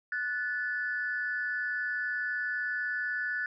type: tone pair together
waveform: sine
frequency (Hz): 1477.9 / 1738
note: F#6 / A6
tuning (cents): -2 / -22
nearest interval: minor third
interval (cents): 280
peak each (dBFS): -32 / -32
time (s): 0.12-3.46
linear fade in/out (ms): 2
effects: tanh soft clip ceiling -22 dBFS